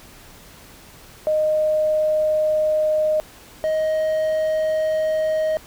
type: tone pair in turn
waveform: sine / triangle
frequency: 617 / 626.7 Hz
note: D#5 / D#5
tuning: -15 / +12 cents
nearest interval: unison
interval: 27 cents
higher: second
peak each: -16 dBFS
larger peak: neither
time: 1.27-3.2 / 3.64-5.57 s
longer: neither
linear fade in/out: 0 ms
effects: pink hiss -45 dBFS RMS until 5.66 s